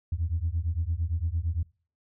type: beating tone pair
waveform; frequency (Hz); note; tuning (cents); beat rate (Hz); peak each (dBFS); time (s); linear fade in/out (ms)
sine; 79 / 87.8; D#2 / F2; +27 / +10; 8.8; -28; 0.12-1.63; 5
effects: noise-tail reverb RT60 0.4 s tail -23 dB re dry + tanh soft clip ceiling -19 dBFS